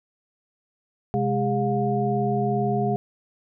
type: tone cluster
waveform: sine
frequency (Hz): 129.4 / 207.2 / 406.7 / 713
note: C3 / G#3 / G#4 / F5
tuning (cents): -19 / -4 / -36 / +36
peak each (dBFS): -26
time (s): 1.14-2.96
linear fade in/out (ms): 0
effects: none